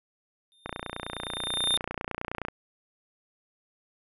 square tone with exponential growth, 3623 Hz, A7, 50 cents sharp, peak -22 dBFS, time 0.52-1.77 s, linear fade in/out 0 ms, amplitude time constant 270 ms
click train, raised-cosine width 0.5 ms, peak -17 dBFS, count 55, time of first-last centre 0.66-2.484 s, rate 29.6 Hz
effects resampled to 32000 Hz

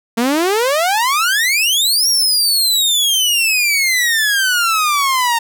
sawtooth exponential two-way sweep, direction up then down, 223.6 to 5680 to 913 Hz, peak -9 dBFS, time 0.17-5.39 s, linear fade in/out 10 ms, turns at 2.08 s, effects none

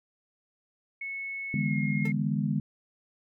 sine tone with pitch glide, 2200 to 2145 Hz, C#7 to C7, -14 to +42 cents, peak -33 dBFS, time 1.01-2.12 s, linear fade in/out 5 ms, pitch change -44 cents, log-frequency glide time 1.57-1.76 s
sine chord, E dominant seventh, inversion third, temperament just, 148.33 / 164.81 / 206 / 247.2 Hz, D3 / E3 / G#3 / B3, +18 / 0 / -14 / +2 cents, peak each -29 / -35 / -29 / -34 dBFS, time 1.54-2.6 s, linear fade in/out 2 ms
40% pulse tone with exponential decay, 445.1 Hz, A4, 20 cents sharp, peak -35 dBFS, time 2.05-2.15 s, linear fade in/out 5 ms, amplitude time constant 20 ms
effects none

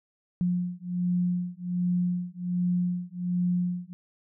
sine beating tone pair, 177.4 / 178.7 Hz, F3 / F3, +27 / +40 cents, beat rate 1.3 Hz, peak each -28 dBFS, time 0.41-3.93 s, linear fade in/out 0 ms, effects none

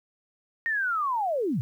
sine linear sweep, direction down, 1864.7 to 100 Hz, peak -24 dBFS, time 0.66-1.61 s, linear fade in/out 0 ms, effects 10-bit

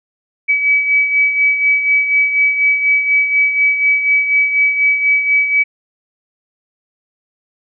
sine beating tone pair, 2283 / 2287.1 Hz, D7 / D7, -50 / -46 cents, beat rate 4.1 Hz, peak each -11 / -19 dBFS, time 0.48-5.64 s, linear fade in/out 20 ms, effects none

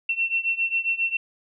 sine beating tone pair, 2705 / 2712.4 Hz, E7 / E7, +44 / +49 cents, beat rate 7.4 Hz, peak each -24 / -26 dBFS, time 0.09-1.17 s, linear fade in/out 5 ms, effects none

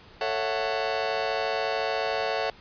sawtooth chord, F# minor seventh, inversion first, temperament just, 444 / 555 / 666 / 740 Hz, A4 / C#5 / E5 / F#5, +16 / +2 / +18 / 0 cents, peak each -27 dBFS, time 0.21-2.5 s, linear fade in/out 2 ms, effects pink hiss -51 dBFS RMS until 2.6 s + resampled to 11025 Hz

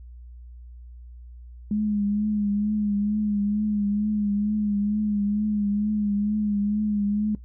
sine tone with vibrato, 207.7 Hz, G#3, in tune, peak -21 dBFS, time 1.71-7.35 s, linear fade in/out 2 ms, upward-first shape triangle, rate 2.2 Hz, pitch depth 49 cents each way, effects noise-tail reverb RT60 0.1 s tail -18 dB re dry + added 60 Hz sine -40 dBFS peak until 7.44 s

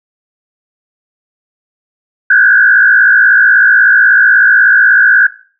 sine tone with frequency modulation, 1570 Hz, G6, 2 cents sharp, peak -3 dBFS, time 2.3-5.27 s, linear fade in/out 5 ms, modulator 56.3 Hz, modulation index 1.6, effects noise-tail reverb RT60 0.4 s tail -17 dB re dry

